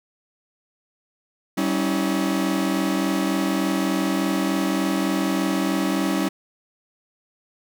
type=tone cluster; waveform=40% pulse; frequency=193.3 / 277.4 / 320.8 Hz; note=G3 / C#4 / E4; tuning=-24 / +1 / -47 cents; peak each=-24 dBFS; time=1.57-6.29 s; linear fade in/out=10 ms; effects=none